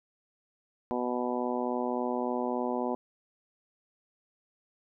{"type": "harmonic tone", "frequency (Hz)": 123.47, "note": "B2", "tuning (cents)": 0, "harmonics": [2, 3, 4, 5, 6, 7, 8], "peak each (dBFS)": [-33, -35, -36, -37, -38, -38, -39], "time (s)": [0.91, 2.95], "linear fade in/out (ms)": 0, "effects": []}